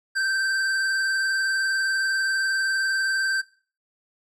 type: tone with vibrato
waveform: square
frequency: 1558 Hz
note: G6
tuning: 11 cents flat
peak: -22 dBFS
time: 0.15-3.42 s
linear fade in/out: 20 ms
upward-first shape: sine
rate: 20 Hz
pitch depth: 30 cents each way
effects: noise-tail reverb RT60 0.4 s tail -21 dB re dry + low-pass 8000 Hz 12 dB/octave